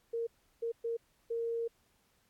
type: tone bursts at uneven times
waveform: sine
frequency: 462.8 Hz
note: A#4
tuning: 13 cents flat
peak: -32 dBFS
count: 4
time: 0.13-0.27 / 0.62-0.72 / 0.84-0.97 / 1.3-1.68 s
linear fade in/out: 10 ms
effects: pink hiss -72 dBFS RMS until 2.29 s + AAC 64 kbps